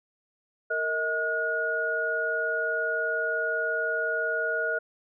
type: tone cluster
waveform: sine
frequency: 460.7 / 635 / 1444 Hz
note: A#4 / D#5 / F#6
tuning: -20 / +35 / -43 cents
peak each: -32 / -31 / -27 dBFS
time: 0.7-4.79 s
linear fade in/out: 10 ms
effects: none